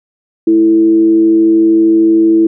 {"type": "tone with frequency modulation", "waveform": "sine", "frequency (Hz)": 329.6, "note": "E4", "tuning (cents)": 0, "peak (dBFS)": -5, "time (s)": [0.47, 2.47], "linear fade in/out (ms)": 5, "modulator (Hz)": 113, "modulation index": 0.29, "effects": []}